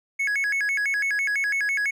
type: tone with vibrato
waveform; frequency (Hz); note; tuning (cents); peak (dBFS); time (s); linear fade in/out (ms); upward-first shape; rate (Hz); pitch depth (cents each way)
triangle; 1918; A#6; +49; -20; 0.19-1.91; 10; square; 6; 240
effects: none